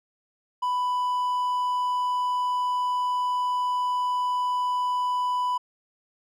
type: tone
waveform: triangle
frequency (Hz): 993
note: B5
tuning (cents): +9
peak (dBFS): -21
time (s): 0.62-5.58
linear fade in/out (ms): 10
effects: none